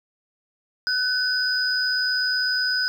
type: tone pair together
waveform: sine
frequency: 1503 / 4984 Hz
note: F#6 / D#8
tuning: +27 / +2 cents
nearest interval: octave + major sixth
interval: 2075 cents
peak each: -23 dBFS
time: 0.87-2.88 s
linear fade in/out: 0 ms
effects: 8-bit